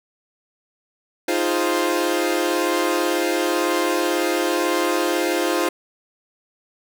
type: chord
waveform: sawtooth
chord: F minor seventh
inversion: third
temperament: equal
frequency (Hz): 311.1 / 349.2 / 415.3 / 523.3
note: Eb4 / F4 / Ab4 / C5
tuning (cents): 0 / 0 / 0 / 0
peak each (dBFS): -21 / -18 / -24 / -21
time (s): 1.28-5.69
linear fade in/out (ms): 5
effects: none